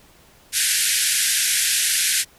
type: band-pass noise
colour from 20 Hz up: white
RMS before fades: -20 dBFS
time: 0.52-2.25 s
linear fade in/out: 50 ms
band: 1500 to 12000 Hz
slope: 96 dB/octave
effects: pink hiss -52 dBFS RMS until 2.38 s